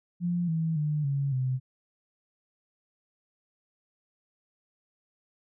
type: tone with pitch steps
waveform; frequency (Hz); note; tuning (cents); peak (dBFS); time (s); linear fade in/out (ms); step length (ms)
sine; 174.61 / 161.98 / 150.26 / 139.39 / 129.31; F3 / E3 / D3 / C#3 / C3; 0 / -30 / +40 / +10 / -20; -25; 0.2-1.6; 50; 280
effects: none